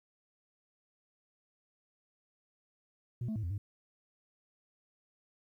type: tone with pitch steps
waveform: sine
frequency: 120.3 / 218.3 / 109 / 86.1 / 100.8 Hz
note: B2 / A3 / A2 / F2 / G2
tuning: -45 / -13 / -16 / -24 / +49 cents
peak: -31 dBFS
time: 3.21-3.58 s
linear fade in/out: 5 ms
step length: 74 ms
effects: tanh soft clip ceiling -32 dBFS + 12-bit